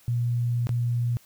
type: tone with dropouts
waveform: sine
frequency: 119.8 Hz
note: A#2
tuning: 48 cents sharp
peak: -22 dBFS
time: 0.08-1.17 s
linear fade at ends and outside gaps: 0 ms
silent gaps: 0.67-0.692 s
effects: white hiss -57 dBFS RMS until 1.25 s